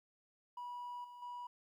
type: tone with level steps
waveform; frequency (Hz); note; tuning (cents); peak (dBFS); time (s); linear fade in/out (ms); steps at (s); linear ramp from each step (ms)
triangle; 975; B5; -23; -40 / -49 / -41; 0.57-1.47; 5; 1.04 / 1.22; 5
effects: tanh soft clip ceiling -38 dBFS + 13-bit